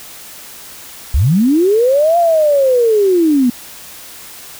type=linear two-way sweep; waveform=sine; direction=up then down; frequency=52 to 698.5 to 235.2 Hz; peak=-8 dBFS; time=1.14-3.5 s; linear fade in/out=5 ms; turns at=2.18 s; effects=white hiss -34 dBFS RMS until 4.59 s